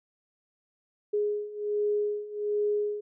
sine beating tone pair, 415.3 / 416.6 Hz, G#4 / G#4, 0 / +5 cents, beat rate 1.3 Hz, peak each -31 / -28 dBFS, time 1.13-3.01 s, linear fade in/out 10 ms, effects none

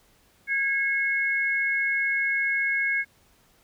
sine tone pair together, 1644 / 2179 Hz, G#6 / C#7, -18 / -30 cents, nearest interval perfect fourth, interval 488 cents, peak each -26 / -24 dBFS, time 0.47-3.05 s, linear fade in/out 50 ms, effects pink hiss -61 dBFS RMS until 3.63 s

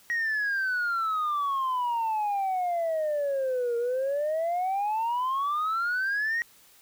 sine exponential two-way sweep, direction down then up, 1900 to 466.2 to 1900 Hz, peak -23 dBFS, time 0.1-6.42 s, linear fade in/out 0 ms, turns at 3.77 s, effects tanh soft clip ceiling -23 dBFS + white hiss -57 dBFS RMS until 6.81 s

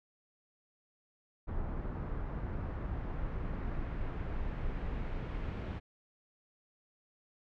brown noise with low-pass filter sweep, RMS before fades -37 dBFS, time 1.47-5.8 s, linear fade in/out 20 ms, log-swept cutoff 1300 to 2600 Hz, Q 1.1, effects none

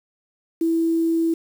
sine tone with quantisation, 329.6 Hz, E4, in tune, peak -17 dBFS, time 0.61-1.34 s, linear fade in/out 5 ms, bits 7, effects none

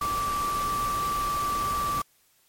sine tone in noise, 1164 Hz, D6, 16 cents flat, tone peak -25 dBFS, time 0.01-2.02 s, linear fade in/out 5 ms, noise pink, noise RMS -35 dBFS, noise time 0.01-2.02 s, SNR +7 dB, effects white hiss -64 dBFS RMS until 2.48 s + MP3 64 kbps

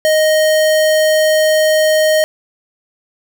square tone, 622.3 Hz, D#5, in tune, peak -10 dBFS, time 0.05-2.24 s, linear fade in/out 0 ms, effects none

